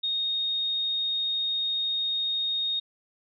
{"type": "tone", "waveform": "sine", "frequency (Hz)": 3714, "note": "A#7", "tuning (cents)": -7, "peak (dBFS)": -25, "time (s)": [0.03, 2.8], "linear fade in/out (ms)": 10, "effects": []}